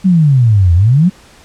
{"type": "exponential two-way sweep", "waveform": "sine", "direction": "down then up", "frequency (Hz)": [195, 82.41, 195], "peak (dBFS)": -5, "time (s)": [0.04, 1.1], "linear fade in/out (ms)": 20, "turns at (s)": 0.74, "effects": ["pink hiss -42 dBFS RMS until 1.44 s", "low-pass 9000 Hz 12 dB/octave"]}